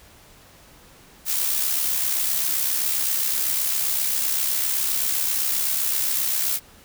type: noise with amplitude modulation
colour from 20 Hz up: blue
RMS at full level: -21 dBFS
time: 1.25-6.6 s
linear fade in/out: 50 ms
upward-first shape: sine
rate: 67.7 Hz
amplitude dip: 45%
effects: pink hiss -50 dBFS RMS until 6.84 s